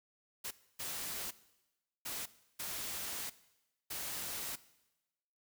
white noise bursts at uneven times, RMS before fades -41 dBFS, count 5, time 0.44-0.51 / 0.79-1.31 / 2.05-2.26 / 2.59-3.3 / 3.9-4.56 s, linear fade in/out 10 ms, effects noise-tail reverb RT60 1.0 s tail -18 dB re dry

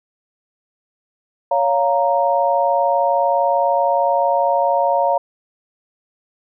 sine chord, Bb minor, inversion first, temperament just, 559.4 / 699.2 / 932.3 Hz, Db5 / F5 / Bb5, +16 / +2 / 0 cents, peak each -18 dBFS, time 1.51-5.18 s, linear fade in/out 5 ms, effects none

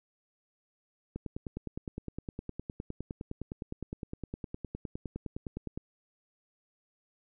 click train, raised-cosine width 3 ms, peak -24 dBFS, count 46, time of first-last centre 1.16-5.775 s, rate 9.75 Hz, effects none

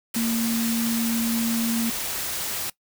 sine tone in noise, 229.8 Hz, A#3, 25 cents flat, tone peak -22 dBFS, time 0.16-1.9 s, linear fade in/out 5 ms, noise white, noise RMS -29 dBFS, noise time 0.14-2.7 s, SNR +4 dB, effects noise-tail reverb RT60 0.1 s tail -20 dB re dry

